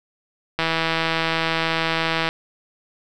click train, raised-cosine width 0.3 ms, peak -5 dBFS, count 278, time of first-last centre 0.59-2.289 s, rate 163 Hz, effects none

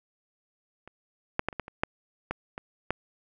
clicks, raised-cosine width 0.5 ms, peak -30 / -9 / -12 / -27 / -16 / -26 / -9 / -15 / -21 / -11 dBFS, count 10, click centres 0.876 / 1.394 / 1.486 / 1.528 / 1.597 / 1.681 / 1.835 / 2.31 / 2.579 / 2.906 s, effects none

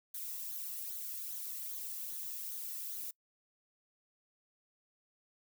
violet noise with flanger, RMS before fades -42 dBFS, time 0.14-3.11 s, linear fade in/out 5 ms, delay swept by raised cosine 0.38 to 1.34 ms, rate 2.5 Hz, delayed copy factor -0.5, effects noise-tail reverb RT60 0.1 s tail -24 dB re dry

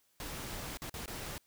pink noise with dropouts, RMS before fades -42 dBFS, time 0.2-1.38 s, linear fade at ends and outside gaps 1 ms, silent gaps 0.772-0.819 / 0.896-0.94 / 1.059-1.078 s, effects white hiss -72 dBFS RMS until 1.46 s

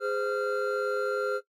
triangle tone cluster, 413.5 / 516 / 1382 Hz, G#4 / C5 / F6, -8 / -24 / -19 cents, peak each -29 dBFS, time 0-1.41 s, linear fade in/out 50 ms, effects noise-tail reverb RT60 0.1 s tail -17 dB re dry + AAC 48 kbps

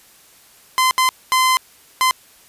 sawtooth tone bursts at uneven times, 1031 Hz, C6, 26 cents flat, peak -9 dBFS, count 4, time 0.78-0.91 / 0.98-1.09 / 1.32-1.57 / 2.01-2.11 s, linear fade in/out 0 ms, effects white hiss -49 dBFS RMS until 2.48 s + resampled to 32000 Hz

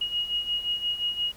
sine beating tone pair, 2881 / 2886.7 Hz, F#7 / F#7, -47 / -43 cents, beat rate 5.7 Hz, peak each -32 / -27 dBFS, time 0.01-1.32 s, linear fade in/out 5 ms, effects added 50 Hz sine -55 dBFS peak until 1.36 s + pink hiss -52 dBFS RMS until 1.36 s

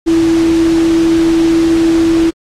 sine tone in noise, 329.8 Hz, E4, 1 cent sharp, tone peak -7 dBFS, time 0.06-2.31 s, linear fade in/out 20 ms, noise pink, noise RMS -24 dBFS, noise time 0.06-2.31 s, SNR +14 dB, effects low-pass 7000 Hz 12 dB/octave + AAC 48 kbps

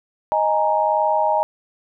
sine chord, D# suspended fourth, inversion none, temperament equal, 622.3 / 830.6 / 932.3 Hz, D#5 / G#5 / A#5, 0 / 0 / 0 cents, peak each -20 dBFS, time 0.32-1.43 s, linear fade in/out 0 ms, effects none

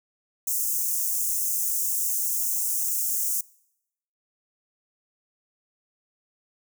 white high-pass noise, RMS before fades -26 dBFS, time 0.47-3.41 s, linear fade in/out 5 ms, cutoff 6100 Hz, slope 48 dB/octave, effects noise-tail reverb RT60 0.8 s tail -24 dB re dry

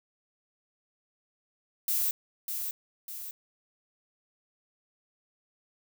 violet noise with echo, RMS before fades -28 dBFS, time 1.88-2.11 s, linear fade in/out 2 ms, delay 600 ms, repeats 2, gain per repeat -6 dB, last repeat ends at 3.31 s, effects none

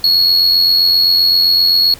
triangle tone with amplitude modulation, 4336 Hz, C#8, 39 cents flat, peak -5 dBFS, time 0.04-1.94 s, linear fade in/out 2 ms, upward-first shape sine, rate 87.7 Hz, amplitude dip 45%, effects pink hiss -37 dBFS RMS until 1.99 s

